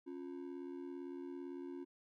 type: ring-modulated tone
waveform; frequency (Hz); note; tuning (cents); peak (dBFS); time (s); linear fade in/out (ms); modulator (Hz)
triangle; 314.2; D#4; +17; -39; 0.06-1.85; 20; 38.9
effects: none